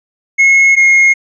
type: tone pair in turn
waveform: triangle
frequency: 2172 / 2150 Hz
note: C#7 / C7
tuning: -36 / +47 cents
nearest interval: unison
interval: 17 cents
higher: first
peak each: -3 dBFS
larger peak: neither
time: 0.38-0.76 / 0.76-1.14 s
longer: neither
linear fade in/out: 20 ms
effects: resampled to 22050 Hz